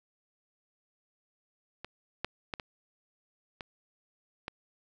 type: clicks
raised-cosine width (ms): 0.3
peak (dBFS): -24 / -15 / -18 / -23 / -23 / -20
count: 6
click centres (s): 1.846 / 2.246 / 2.538 / 2.598 / 3.608 / 4.481
effects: none